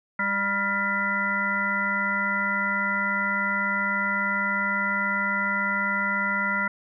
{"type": "harmonic tone with a mistuned harmonic", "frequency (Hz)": 199.6, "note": "G3", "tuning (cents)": 32, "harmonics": [1, 3, 5, 7, 9, 10], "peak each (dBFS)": [-32, -38, -32, -26, -36, -27], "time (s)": [0.19, 6.68], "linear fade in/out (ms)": 5, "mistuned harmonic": 5, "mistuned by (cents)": -41, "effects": []}